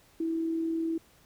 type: tone with amplitude modulation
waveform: sine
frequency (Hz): 327.1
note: E4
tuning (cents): -13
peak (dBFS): -26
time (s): 0.2-0.98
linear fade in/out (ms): 5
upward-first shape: sine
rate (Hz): 39.9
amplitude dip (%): 30
effects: pink hiss -61 dBFS RMS until 1.25 s